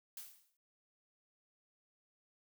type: noise with exponential decay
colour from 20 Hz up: blue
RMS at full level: -45 dBFS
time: 0.17-0.57 s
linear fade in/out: 2 ms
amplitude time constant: 85 ms
effects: none